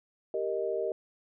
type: chord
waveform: sine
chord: Eb major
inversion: first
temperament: equal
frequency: 392 / 466.2 / 622.3 Hz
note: G4 / Bb4 / Eb5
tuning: 0 / 0 / 0 cents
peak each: -33 dBFS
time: 0.34-0.92 s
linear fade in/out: 2 ms
effects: none